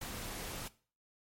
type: noise with amplitude modulation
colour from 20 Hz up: pink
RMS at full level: -41 dBFS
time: 0.01-0.68 s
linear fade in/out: 5 ms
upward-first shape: sine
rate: 227 Hz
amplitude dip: 35%
effects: noise-tail reverb RT60 0.4 s tail -18 dB re dry + MP3 64 kbps